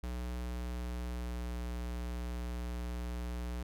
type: tone with pitch glide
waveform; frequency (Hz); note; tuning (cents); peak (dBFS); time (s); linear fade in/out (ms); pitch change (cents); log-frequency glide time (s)
square; 61 to 60.16; B1 to B1; -21 to -45; -37; 0.03-3.63; 5; -24; 0.15-1.63
effects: none